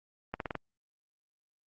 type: accelerating click train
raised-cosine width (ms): 0.5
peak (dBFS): -19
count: 5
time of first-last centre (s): 0.34-0.553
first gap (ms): 62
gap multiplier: 0.9
effects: Opus 32 kbps